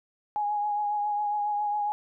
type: tone with vibrato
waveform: sine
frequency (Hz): 830.6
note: G#5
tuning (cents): 0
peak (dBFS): -25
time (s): 0.36-1.92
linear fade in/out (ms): 0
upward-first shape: triangle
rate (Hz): 7.3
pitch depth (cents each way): 28
effects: none